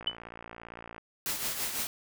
click train, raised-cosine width 0.5 ms, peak -28 dBFS, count 57, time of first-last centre 0.01-0.981 s, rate 57.7 Hz
sine tone with exponential decay, 3000 Hz, F#7, 23 cents sharp, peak -22 dBFS, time 0.07-0.16 s, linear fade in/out 2 ms, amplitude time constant 19 ms
white noise with tremolo, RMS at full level -31 dBFS, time 1.26-1.87 s, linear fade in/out 0 ms, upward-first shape triangle, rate 6 Hz, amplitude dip 60%
effects none

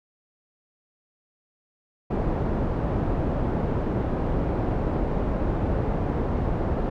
pink low-pass noise, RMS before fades -25 dBFS, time 2.1-6.9 s, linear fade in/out 10 ms, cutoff 690 Hz, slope 12 dB/octave, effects none

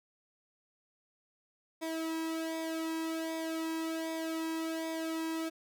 sawtooth tone with flanger, 323.7 Hz, E4, 31 cents flat, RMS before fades -36 dBFS, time 1.81-5.5 s, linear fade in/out 20 ms, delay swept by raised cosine 0.69 to 1.42 ms, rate 1.3 Hz, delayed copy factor -0.75, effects none

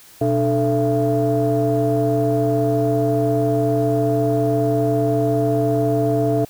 sine tone cluster, 124.3 / 296.4 / 438.9 / 673 Hz, B2 / D4 / A4 / E5, +12 / +16 / -4 / +36 cents, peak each -20 dBFS, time 0.21-6.45 s, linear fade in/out 5 ms, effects tanh soft clip ceiling -9 dBFS + white hiss -46 dBFS RMS until 6.49 s

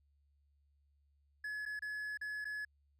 triangle tone with dropouts, 1700 Hz, G#6, 40 cents sharp, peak -37 dBFS, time 1.44-2.65 s, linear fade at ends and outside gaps 5 ms, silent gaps 1.654-1.66 / 1.793-1.821 / 2.174-2.212 / 2.445-2.452 s, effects added 71 Hz sine -70 dBFS peak until 2.99 s

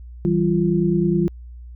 sine tone cluster, 162.4 / 192.1 / 345.4 Hz, E3 / G3 / F4, -26 / -35 / -19 cents, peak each -20 dBFS, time 0.25-1.28 s, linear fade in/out 0 ms, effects added 60 Hz sine -35 dBFS peak until 1.75 s

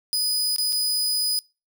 sawtooth tone with dropouts, 4978 Hz, D#8, in tune, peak -18 dBFS, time 0.13-1.39 s, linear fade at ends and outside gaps 0 ms, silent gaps 0.562-0.583 / 0.724-0.728 s, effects noise-tail reverb RT60 0.3 s tail -26 dB re dry

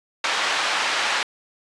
pink band-pass noise, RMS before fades -23 dBFS, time 0.24-1.23 s, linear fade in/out 2 ms, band 960 to 4100 Hz, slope 12 dB/octave, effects resampled to 22050 Hz

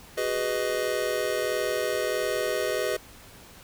square chord, G# minor seventh, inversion third, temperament just, 373.8 / 415.3 / 498.4 / 623 Hz, F#4 / G#4 / B4 / D#5, +18 / 0 / +16 / +2 cents, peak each -34 / -32 / -31 / -31 dBFS, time 0.17-2.97 s, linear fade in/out 10 ms, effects pink hiss -49 dBFS RMS until 3.63 s

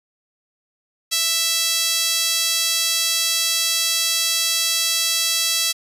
sawtooth tone with high-pass filter, 660 Hz, E5, 2 cents sharp, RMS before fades -20 dBFS, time 1.11-5.73 s, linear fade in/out 20 ms, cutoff 4100 Hz, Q 1.3, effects resampled to 32000 Hz

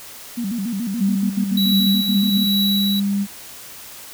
sine tone with vibrato, 214.9 Hz, A3, 41 cents flat, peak -21 dBFS, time 0.37-2.47 s, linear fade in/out 10 ms, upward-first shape square, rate 7 Hz, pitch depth 170 cents each way
sine tone with pitch glide, 196 to 199.77 Hz, G3 to G3, 0 to +33 cents, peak -17 dBFS, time 0.98-3.27 s, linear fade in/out 50 ms, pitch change +33 cents, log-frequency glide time 1.81-2.19 s
square tone with tremolo, 3911 Hz, B7, 18 cents flat, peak -18 dBFS, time 1.57-3 s, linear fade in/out 5 ms, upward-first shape triangle, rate 1.2 Hz, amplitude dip 45%
effects white hiss -38 dBFS RMS until 4.13 s

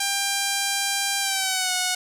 5% pulse tone with pitch glide, 795 to 733.2 Hz, G5 to F#5, +24 to -16 cents, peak -10 dBFS, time 0-1.95 s, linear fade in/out 5 ms, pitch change -140 cents, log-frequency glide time 1.2-1.72 s, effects none

